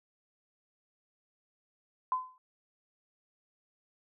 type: tone with exponential decay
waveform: sine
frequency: 1021 Hz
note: C6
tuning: 43 cents flat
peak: -24 dBFS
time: 2.12-2.38 s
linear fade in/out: 1 ms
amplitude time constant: 55 ms
effects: none